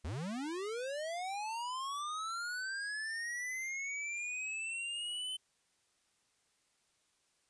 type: linear sweep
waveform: square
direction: up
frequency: 64 to 3064 Hz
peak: -38 dBFS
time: 0.04-5.37 s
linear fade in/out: 10 ms
effects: white hiss -75 dBFS RMS until 7.49 s + resampled to 22050 Hz